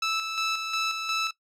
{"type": "tone with tremolo", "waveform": "15% pulse", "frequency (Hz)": 1314, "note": "E6", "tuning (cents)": -6, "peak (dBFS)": -18, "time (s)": [0.02, 1.31], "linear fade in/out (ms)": 5, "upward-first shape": "square", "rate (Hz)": 2.8, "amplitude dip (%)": 45, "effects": ["noise-tail reverb RT60 0.1 s tail -18 dB re dry", "low-pass 7000 Hz 12 dB/octave"]}